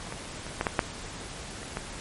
clicks, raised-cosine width 0.5 ms, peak -20 / -23 / -11 / -9 / -6 / -25 / -15 dBFS, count 7, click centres 0.124 / 0.466 / 0.611 / 0.668 / 0.792 / 1.631 / 1.771 s, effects pink hiss -40 dBFS RMS until 2 s + MP3 48 kbps

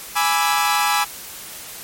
sawtooth chord, E dominant seventh, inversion first, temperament equal, 830.6 / 987.8 / 1174.7 / 1318.5 Hz, G#5 / B5 / D6 / E6, 0 / 0 / 0 / 0 cents, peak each -16 / -19 / -20 / -19 dBFS, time 0.15-1.05 s, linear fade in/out 20 ms, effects white hiss -35 dBFS RMS until 1.83 s + MP3 64 kbps

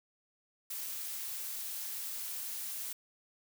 blue noise, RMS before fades -40 dBFS, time 0.7-2.93 s, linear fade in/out 5 ms, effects none

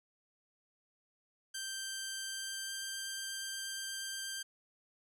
10% pulse tone with pitch glide, 1568 to 1577.1 Hz, G6 to G6, 0 to +10 cents, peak -30 dBFS, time 1.54-4.43 s, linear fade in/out 10 ms, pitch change +10 cents, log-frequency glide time 2.25-2.73 s, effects none

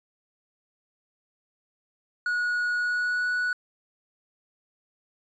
triangle tone with pitch glide, 1456 to 1473.8 Hz, F#6 to F#6, -28 to -7 cents, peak -22 dBFS, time 2.26-3.53 s, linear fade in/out 2 ms, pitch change +21 cents, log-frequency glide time 2.77-3.28 s, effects resampled to 16000 Hz

